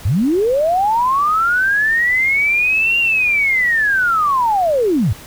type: linear two-way sweep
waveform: sine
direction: up then down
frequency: 76.8 to 2794 to 76.8 Hz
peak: -12 dBFS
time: 0.05-5.13 s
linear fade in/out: 5 ms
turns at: 2.99 s
effects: pink hiss -37 dBFS RMS until 5.26 s